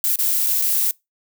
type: noise with dropouts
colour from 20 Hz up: violet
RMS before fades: -19 dBFS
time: 0.04-0.91 s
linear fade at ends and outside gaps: 1 ms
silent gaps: 0.158-0.188 / 0.464-0.468 / 0.616-0.621 s
effects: noise-tail reverb RT60 0.2 s tail -24 dB re dry